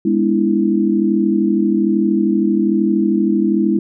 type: chord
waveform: sine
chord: E dominant seventh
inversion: first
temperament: just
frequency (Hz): 206 / 247.2 / 296.7 / 329.6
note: G#3 / B3 / D4 / E4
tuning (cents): -14 / +2 / +18 / 0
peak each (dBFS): -16 / -21 / -21 / -16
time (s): 0.05-3.79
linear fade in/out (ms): 5
effects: none